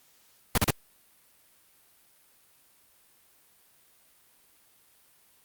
pink noise bursts, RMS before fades -22 dBFS, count 3, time 0.55-0.706 s, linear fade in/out 2 ms, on 28 ms, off 36 ms, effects white hiss -62 dBFS RMS until 5.44 s + Opus 48 kbps

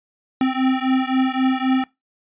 square beating tone pair, 259.4 / 263.2 Hz, C4 / C4, -15 / +10 cents, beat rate 3.8 Hz, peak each -20 / -21 dBFS, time 0.41-1.84 s, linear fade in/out 2 ms, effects noise-tail reverb RT60 0.2 s tail -22 dB re dry + resampled to 8000 Hz

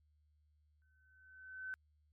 sine tone with exponential growth, 1523 Hz, F#6, 50 cents sharp, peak -39 dBFS, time 0.82-1.74 s, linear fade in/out 0 ms, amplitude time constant 200 ms, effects added 75 Hz sine -70 dBFS peak until 2.12 s + MP3 64 kbps

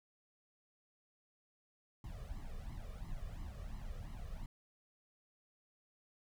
brown noise with flanger, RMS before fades -45 dBFS, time 2.04-4.46 s, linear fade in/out 2 ms, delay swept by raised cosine 0.97 to 1.72 ms, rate 2.9 Hz, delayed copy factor +0.95, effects none

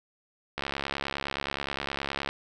click train, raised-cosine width 0.3 ms, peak -14 dBFS, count 120, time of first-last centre 0.58-2.29 s, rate 69.6 Hz, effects none

